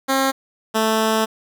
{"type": "tone pair in turn", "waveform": "10% pulse", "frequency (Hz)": [268.3, 220.3], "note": ["C4", "A3"], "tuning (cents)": [44, 2], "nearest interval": "minor third", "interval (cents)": 342, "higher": "first", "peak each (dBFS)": -8, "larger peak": "neither", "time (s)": [[0.08, 0.32], [0.74, 1.26]], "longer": "second", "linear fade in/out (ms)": 20, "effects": []}